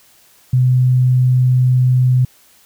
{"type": "tone", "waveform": "sine", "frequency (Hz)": 126.9, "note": "B2", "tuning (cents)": 47, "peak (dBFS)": -9, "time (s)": [0.53, 2.25], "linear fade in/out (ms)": 5, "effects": ["white hiss -50 dBFS RMS until 2.65 s"]}